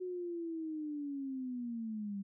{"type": "linear sweep", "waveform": "sine", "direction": "down", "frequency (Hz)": [369.1, 194.6], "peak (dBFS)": -37, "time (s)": [0, 2.23], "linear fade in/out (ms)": 20, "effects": []}